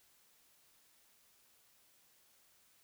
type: silence
effects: white hiss -69 dBFS RMS until 2.83 s